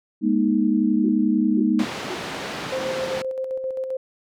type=chord; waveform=sine; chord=Ab suspended second; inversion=none; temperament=equal with one note detuned; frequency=207.7 / 238.9 / 311.1 Hz; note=Ab3 / Bb3 / Eb4; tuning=0 / +43 / 0 cents; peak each=-21 dBFS; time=0.21-1.86 s; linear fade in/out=50 ms
type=tone bursts; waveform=sine; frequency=362.2 Hz; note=F#4; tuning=37 cents flat; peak=-26 dBFS; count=3; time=1.04-2.15 s; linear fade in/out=5 ms; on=50 ms; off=480 ms
type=band-pass noise; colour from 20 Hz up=pink; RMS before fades=-31 dBFS; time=1.79-3.22 s; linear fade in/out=2 ms; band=190 to 4300 Hz; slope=12 dB/octave
type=tone with tremolo; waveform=sine; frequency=523.3 Hz; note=C5; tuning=in tune; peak=-23 dBFS; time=2.72-3.97 s; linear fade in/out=5 ms; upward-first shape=square; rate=7.6 Hz; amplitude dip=40%
effects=none